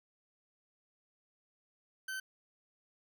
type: tone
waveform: 40% pulse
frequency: 1537 Hz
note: G6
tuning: 35 cents flat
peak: -37 dBFS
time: 2.08-2.2 s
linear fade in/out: 5 ms
effects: none